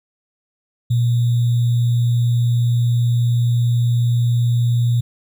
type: tone with sample-and-hold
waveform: sine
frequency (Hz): 119.3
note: A#2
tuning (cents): +41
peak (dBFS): -13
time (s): 0.9-5.01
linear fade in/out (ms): 10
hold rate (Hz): 3675
effects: none